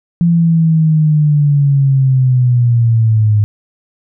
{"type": "linear sweep", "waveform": "sine", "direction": "down", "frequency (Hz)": [171.6, 103.9], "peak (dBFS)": -7, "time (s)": [0.21, 3.44], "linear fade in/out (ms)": 0, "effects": []}